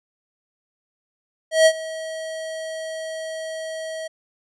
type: tone with ADSR envelope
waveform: square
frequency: 640 Hz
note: D#5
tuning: 49 cents sharp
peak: -10 dBFS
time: 1.51-4.08 s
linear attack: 150 ms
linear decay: 63 ms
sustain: -19 dB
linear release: 12 ms
effects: resampled to 24000 Hz